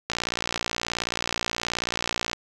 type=click train; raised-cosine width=0.2 ms; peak=-8 dBFS; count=132; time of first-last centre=0.1-2.332 s; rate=58.7 Hz; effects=none